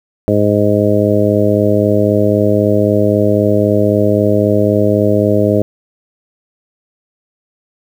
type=harmonic tone; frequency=103.83 Hz; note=G#2; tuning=in tune; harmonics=1 / 2 / 3 / 4 / 5 / 6; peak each=-16 / -16 / -16 / -16 / -16 / -16 dBFS; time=0.28-5.62 s; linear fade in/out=0 ms; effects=7-bit